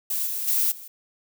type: noise with level steps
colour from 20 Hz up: violet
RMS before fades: -26 / -29 / -22 / -41 dBFS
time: 0.1-0.88 s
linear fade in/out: 5 ms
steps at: 0.26 / 0.47 / 0.71 s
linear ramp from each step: 10 ms
effects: none